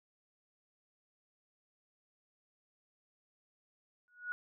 sine tone with exponential growth, 1458 Hz, F#6, 26 cents flat, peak -32 dBFS, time 4.08-4.32 s, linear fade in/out 0 ms, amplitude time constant 51 ms, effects none

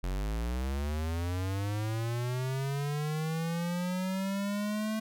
square linear sweep, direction up, 43.65 to 220 Hz, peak -31 dBFS, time 0.03-5 s, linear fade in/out 10 ms, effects none

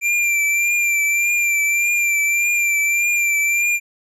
square tone with vibrato, 2365 Hz, D7, 12 cents sharp, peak -16 dBFS, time 0.01-3.8 s, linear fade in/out 50 ms, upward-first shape triangle, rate 1.7 Hz, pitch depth 38 cents each way, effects low-pass 12000 Hz 12 dB/octave

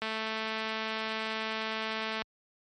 click train, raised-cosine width 0.3 ms, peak -18 dBFS, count 485, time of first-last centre 0.02-2.22 s, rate 220 Hz, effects high-pass 60 Hz 12 dB/octave + MP3 48 kbps

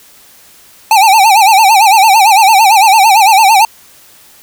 square tone with vibrato, 830.6 Hz, G#5, in tune, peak -4 dBFS, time 0.91-3.65 s, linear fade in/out 2 ms, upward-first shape sine, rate 8.9 Hz, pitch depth 160 cents each way, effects white hiss -41 dBFS RMS until 4.42 s

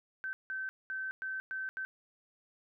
sine tone bursts at uneven times, 1541 Hz, G6, 30 cents flat, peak -35 dBFS, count 6, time 0.24-0.33 / 0.5-0.69 / 0.9-1.11 / 1.22-1.4 / 1.51-1.69 / 1.77-1.85 s, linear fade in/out 0 ms, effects none

